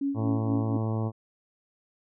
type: tone with tremolo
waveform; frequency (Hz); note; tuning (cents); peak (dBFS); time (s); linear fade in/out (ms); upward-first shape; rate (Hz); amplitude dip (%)
sine; 278.6; C#4; +9; -24; 0.01-0.77; 5; sine; 4.2; 80
type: harmonic tone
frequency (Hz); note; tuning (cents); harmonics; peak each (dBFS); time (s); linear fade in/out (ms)
110.7; A2; +11; 1 / 2 / 3 / 4 / 5 / 6 / 7 / 8 / 9 / 10; -27 / -33 / -37 / -39 / -41 / -43 / -44 / -45 / -46 / -47; 0.14-1.12; 50
effects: none